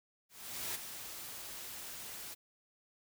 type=noise with ADSR envelope; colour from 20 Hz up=white; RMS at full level=-38 dBFS; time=0.29-2.35 s; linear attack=460 ms; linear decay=15 ms; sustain=-8 dB; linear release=19 ms; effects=none